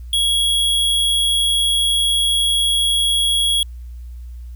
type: tone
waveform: square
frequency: 3322 Hz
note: G#7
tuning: in tune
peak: -15 dBFS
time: 0.13-3.63 s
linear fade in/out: 2 ms
effects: added 60 Hz sine -30 dBFS peak until 4.55 s + white hiss -60 dBFS RMS until 4.55 s